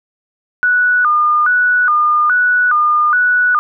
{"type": "tone with vibrato", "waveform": "sine", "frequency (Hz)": 1337, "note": "E6", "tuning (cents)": 24, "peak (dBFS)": -9, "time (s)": [0.63, 3.59], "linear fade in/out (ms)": 0, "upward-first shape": "square", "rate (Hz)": 1.2, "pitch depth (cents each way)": 170, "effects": []}